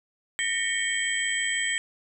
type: tone cluster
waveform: sine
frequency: 1818 / 1924 / 2234 / 3174 / 7900 Hz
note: A#6 / B6 / C#7 / G7 / B8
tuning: -44 / -46 / +13 / +21 / 0 cents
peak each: -31 dBFS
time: 0.39-1.78 s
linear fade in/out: 0 ms
effects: none